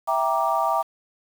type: chord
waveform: sine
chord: E half-diminished seventh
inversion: none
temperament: equal with one note detuned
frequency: 659.3 / 784 / 938.8 / 1174.7 Hz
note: E5 / G5 / Bb5 / D6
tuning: 0 / 0 / +12 / 0 cents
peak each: -25 dBFS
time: 0.07-0.83 s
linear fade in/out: 20 ms
effects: 7-bit